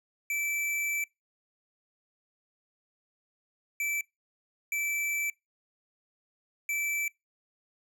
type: tone bursts at uneven times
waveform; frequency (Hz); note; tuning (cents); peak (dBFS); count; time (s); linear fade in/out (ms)
square; 2322; D7; -20; -29; 4; 0.3-1.04 / 3.8-4.01 / 4.72-5.3 / 6.69-7.08; 2
effects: noise-tail reverb RT60 0.2 s tail -25 dB re dry